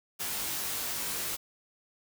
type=noise with comb filter; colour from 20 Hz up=white; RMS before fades=-34 dBFS; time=0.19-1.37 s; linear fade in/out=20 ms; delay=20 ms; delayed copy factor=+0.8; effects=none